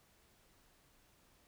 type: silence
effects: pink hiss -69 dBFS RMS until 1.47 s